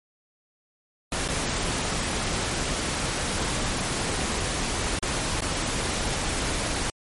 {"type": "noise with dropouts", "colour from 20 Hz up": "pink", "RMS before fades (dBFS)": -27, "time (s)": [1.12, 6.9], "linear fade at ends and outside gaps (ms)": 2, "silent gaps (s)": [[1.279, 1.286], [4.99, 5.026], [5.407, 5.419]], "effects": ["MP3 48 kbps"]}